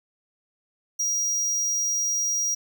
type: tone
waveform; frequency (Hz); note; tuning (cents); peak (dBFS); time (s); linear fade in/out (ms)
square; 5730; F8; +44; -23; 0.99-2.55; 10
effects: none